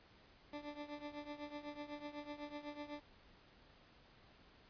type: tone with tremolo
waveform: 20% pulse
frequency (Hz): 293.7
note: D4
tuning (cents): 0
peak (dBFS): -38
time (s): 0.53-3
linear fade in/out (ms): 2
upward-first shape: triangle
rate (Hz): 8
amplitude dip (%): 85
effects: pink hiss -65 dBFS RMS until 4.69 s + resampled to 11025 Hz